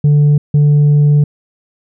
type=tone pair in turn; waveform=sine; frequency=146.83 / 146.83 Hz; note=D3 / D3; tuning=0 / 0 cents; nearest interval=unison; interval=0 cents; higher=neither; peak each=-3 dBFS; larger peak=neither; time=0.04-0.38 / 0.54-1.24 s; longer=second; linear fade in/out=5 ms; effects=tanh soft clip ceiling -5 dBFS